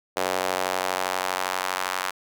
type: tone with high-pass filter sweep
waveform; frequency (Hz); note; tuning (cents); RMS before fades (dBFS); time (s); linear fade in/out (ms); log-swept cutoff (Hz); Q
square; 46.25; F#1; 0; -27; 0.16-2.11; 10; 560 to 1100; 1.4
effects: none